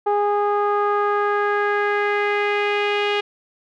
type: tone with low-pass filter sweep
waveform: sawtooth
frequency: 411.3 Hz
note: G#4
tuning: 17 cents flat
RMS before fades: -20 dBFS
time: 0.06-3.21 s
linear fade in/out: 10 ms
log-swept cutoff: 930 to 2900 Hz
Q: 2.9
effects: none